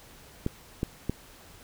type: clicks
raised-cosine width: 3 ms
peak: -14 dBFS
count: 3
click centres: 0.464 / 0.831 / 1.096 s
effects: pink hiss -52 dBFS RMS until 1.63 s